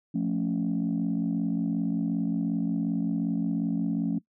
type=chord; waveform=sine; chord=F augmented; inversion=none; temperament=equal; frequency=174.61 / 220 / 277.2 Hz; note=F3 / A3 / C#4; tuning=0 / 0 / 0 cents; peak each=-28 dBFS; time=0.14-4.19 s; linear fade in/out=10 ms; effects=noise-tail reverb RT60 0.1 s tail -20 dB re dry + tanh soft clip ceiling -19 dBFS